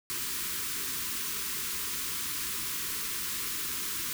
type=band-stop noise; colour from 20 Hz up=white; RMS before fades=-34 dBFS; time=0.1-4.13 s; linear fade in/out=0 ms; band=450 to 960 Hz; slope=96 dB/octave; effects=none